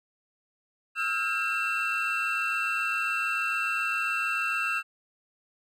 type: tone cluster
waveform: triangle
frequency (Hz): 1300 / 1407 / 1606 / 2692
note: E6 / F6 / G6 / E7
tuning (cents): -24 / +12 / +41 / +36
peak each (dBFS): -31 / -32 / -32 / -27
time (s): 0.95-4.83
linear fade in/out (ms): 50
effects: none